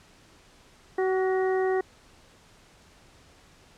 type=harmonic tone with a mistuned harmonic; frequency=376.6 Hz; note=F#4; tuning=31 cents sharp; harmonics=1 / 2 / 3 / 4 / 5; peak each=-23 / -31 / -39 / -41 / -36 dBFS; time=0.98-1.81 s; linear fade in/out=5 ms; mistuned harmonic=4; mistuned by=-46 cents; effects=pink hiss -56 dBFS RMS until 3.77 s + low-pass 8000 Hz 12 dB/octave